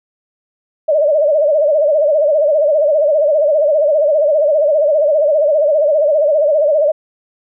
sine tone with vibrato, 600 Hz, D5, 37 cents sharp, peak -9 dBFS, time 0.88-6.92 s, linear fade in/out 10 ms, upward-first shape sine, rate 15 Hz, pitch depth 110 cents each way, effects none

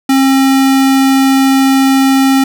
square tone, 268.6 Hz, C4, 46 cents sharp, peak -7 dBFS, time 0.09-2.44 s, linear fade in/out 5 ms, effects none

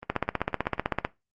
two click trains, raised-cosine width 0.5 ms, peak -9 / -23 dBFS, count 16 / 7, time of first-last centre 0.1-1.049 / 0.03-0.781 s, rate 15.8 / 7.99 Hz, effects noise-tail reverb RT60 0.2 s tail -18 dB re dry + Opus 32 kbps

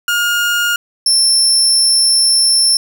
30% pulse tone pair in turn, 1421 / 5365 Hz, F6 / E8, +30 / +30 cents, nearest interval octave + major seventh, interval 2300 cents, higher second, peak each -10 / -5 dBFS, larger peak second, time 0.08-0.76 / 1.06-2.77 s, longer second, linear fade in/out 2 ms, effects none

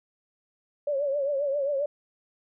sine tone with vibrato, 564 Hz, C#5, 30 cents sharp, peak -24 dBFS, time 0.87-1.86 s, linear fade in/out 5 ms, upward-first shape triangle, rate 7.5 Hz, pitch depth 99 cents each way, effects none

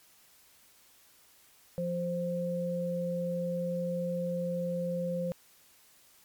sine tone pair together, 174.61 / 523.2 Hz, F3 / C5, 0 / 0 cents, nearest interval octave + perfect fifth, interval 1900 cents, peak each -33 / -32 dBFS, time 1.78-5.32 s, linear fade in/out 0 ms, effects white hiss -61 dBFS RMS until 6.24 s + MP3 96 kbps

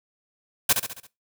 white noise with echo, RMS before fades -18 dBFS, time 0.69-0.73 s, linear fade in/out 5 ms, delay 68 ms, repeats 5, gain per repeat -6 dB, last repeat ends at 1.07 s, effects noise-tail reverb RT60 0.2 s tail -19 dB re dry

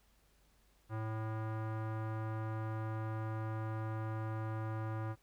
square tone with low-pass filter, 110 Hz, A2, in tune, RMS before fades -39 dBFS, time 0.89-5.16 s, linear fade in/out 50 ms, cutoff 1300 Hz, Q 1.9, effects added 50 Hz sine -69 dBFS peak until 5.22 s + pink hiss -72 dBFS RMS until 5.22 s

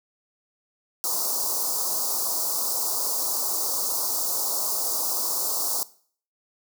white band-stop noise, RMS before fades -26 dBFS, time 1.04-5.83 s, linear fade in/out 0 ms, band 1200 to 4500 Hz, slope 48 dB/octave, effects noise-tail reverb RT60 0.5 s tail -19 dB re dry + high-pass 400 Hz 12 dB/octave

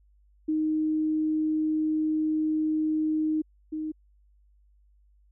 sine tone pair in turn, 310.9 / 310.9 Hz, D#4 / D#4, -1 / -1 cents, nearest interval unison, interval 0 cents, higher neither, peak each -23 / -29 dBFS, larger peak first, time 0.48-3.42 / 3.72-3.92 s, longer first, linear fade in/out 10 ms, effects added 50 Hz sine -58 dBFS peak until 5.31 s

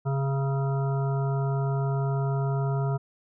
harmonic tone with a mistuned harmonic, 136.8 Hz, C#3, 23 cents flat, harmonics 1 / 3 / 5 / 7 / 9 / 10, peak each -24 / -34 / -36 / -39 / -42 / -44 dBFS, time 0.05-2.98 s, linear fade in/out 20 ms, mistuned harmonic 9, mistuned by +40 cents, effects none

